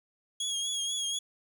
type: tone with vibrato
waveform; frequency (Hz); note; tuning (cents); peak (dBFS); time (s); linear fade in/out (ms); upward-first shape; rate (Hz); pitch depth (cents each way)
25% pulse; 3308; G#7; -8; -26; 0.4-1.19; 5; triangle; 4.1; 51
effects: none